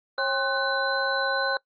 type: tone cluster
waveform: sine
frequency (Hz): 543 / 800 / 1055 / 1504 / 4049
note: C#5 / G5 / C6 / F#6 / B7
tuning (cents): -36 / +35 / +14 / +28 / +42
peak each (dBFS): -28 / -32 / -32 / -26 / -32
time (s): 0.18-1.57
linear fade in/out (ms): 2
effects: noise-tail reverb RT60 0.1 s tail -23 dB re dry + Opus 24 kbps